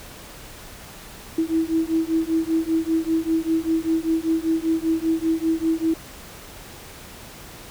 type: beating tone pair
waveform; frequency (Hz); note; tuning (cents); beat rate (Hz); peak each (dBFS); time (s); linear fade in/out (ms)
sine; 322.1 / 327.2; E4 / E4; -40 / -13; 5.1; -22 / -22; 1.38-5.94; 5
effects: pink hiss -41 dBFS RMS until 7.7 s